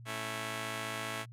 5% pulse chord, A major, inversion none, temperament just, 220 / 275 / 330 Hz, A3 / C#4 / E4, 0 / -14 / +2 cents, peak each -30 / -32 / -32 dBFS, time 0.05-1.26 s, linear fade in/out 50 ms, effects added 118 Hz sine -47 dBFS peak until 1.32 s + resampled to 32000 Hz

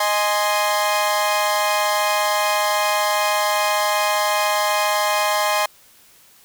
sawtooth chord, Ab major, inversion second, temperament equal, 622.3 / 830.6 / 1046.5 Hz, Eb5 / Ab5 / C6, 0 / 0 / 0 cents, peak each -18 dBFS, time 0-5.66 s, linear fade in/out 5 ms, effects white hiss -51 dBFS RMS until 6.44 s

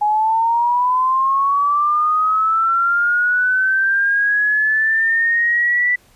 sine linear sweep, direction up, 830.6 to 1975.5 Hz, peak -13 dBFS, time 0.01-5.96 s, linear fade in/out 10 ms, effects pink hiss -53 dBFS RMS until 6.15 s + resampled to 32000 Hz

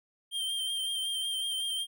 square tone with vibrato, 3165 Hz, G7, 16 cents sharp, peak -31 dBFS, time 0.31-1.87 s, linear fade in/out 50 ms, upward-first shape triangle, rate 5.4 Hz, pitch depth 33 cents each way, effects none

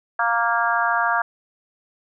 harmonic tone, 233.1 Hz, A#3, in tune, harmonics 3 / 4 / 5 / 6 / 7, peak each -24 / -24 / -24 / -24 / -24 dBFS, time 0.19-1.22 s, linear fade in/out 5 ms, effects none

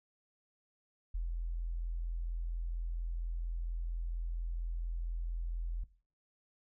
sine tone with ADSR envelope, 42.16 Hz, E1, 40 cents sharp, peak -32 dBFS, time 1.14-5.84 s, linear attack 10 ms, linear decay 110 ms, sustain -2 dB, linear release 6 ms, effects noise-tail reverb RT60 0.4 s tail -17 dB re dry

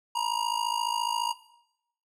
square tone with amplitude modulation, 948 Hz, A#5, 29 cents sharp, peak -23 dBFS, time 0.15-1.33 s, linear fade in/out 10 ms, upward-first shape sine, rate 54.5 Hz, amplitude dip 80%, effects noise-tail reverb RT60 0.8 s tail -17 dB re dry + low-pass 11000 Hz 12 dB/octave

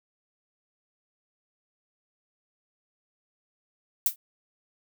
violet noise with exponential decay, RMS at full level -18 dBFS, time 4.06-4.16 s, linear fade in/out 2 ms, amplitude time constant 21 ms, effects none

